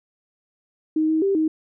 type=tone with pitch steps; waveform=sine; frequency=312.8 / 316.7 / 392.8 / 314.7 Hz; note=D#4 / D#4 / G4 / D#4; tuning=+9 / +31 / +4 / +20 cents; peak=-17 dBFS; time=0.96-1.48 s; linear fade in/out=5 ms; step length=130 ms; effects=none